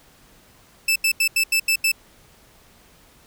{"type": "tone bursts", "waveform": "sawtooth", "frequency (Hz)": 2637, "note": "E7", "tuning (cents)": 0, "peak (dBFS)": -13, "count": 7, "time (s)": [0.88, 1.918], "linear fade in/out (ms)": 5, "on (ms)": 78, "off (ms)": 82, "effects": ["pink hiss -53 dBFS RMS until 3.26 s"]}